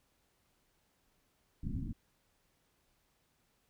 pink low-pass noise, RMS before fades -38 dBFS, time 1.63-1.93 s, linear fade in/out 5 ms, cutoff 280 Hz, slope 48 dB/octave, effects pink hiss -75 dBFS RMS until 3.69 s

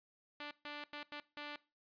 5% pulse tone bursts at uneven times, 293.7 Hz, D4, in tune, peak -33 dBFS, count 5, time 0.4-0.51 / 0.65-0.84 / 0.93-1.03 / 1.12-1.2 / 1.37-1.56 s, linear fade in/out 2 ms, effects noise-tail reverb RT60 0.3 s tail -20 dB re dry + resampled to 11025 Hz

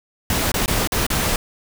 pink noise with dropouts, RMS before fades -20 dBFS, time 0.3-1.36 s, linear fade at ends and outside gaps 2 ms, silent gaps 0.518-0.541 / 0.66-0.679 / 0.874-0.92 / 1.066-1.102 s, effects none

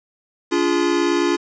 square tone cluster, 286.4 / 345.5 / 414.7 Hz, D4 / F4 / G#4, -43 / -19 / -3 cents, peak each -22 / -19 / -25 dBFS, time 0.51-1.37 s, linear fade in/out 20 ms, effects resampled to 16000 Hz + 7-bit

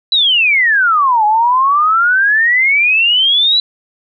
sine exponential two-way sweep, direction down then up, 4003 to 830.6 to 4003 Hz, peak -8 dBFS, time 0.12-3.6 s, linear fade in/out 2 ms, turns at 1.25 s, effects none

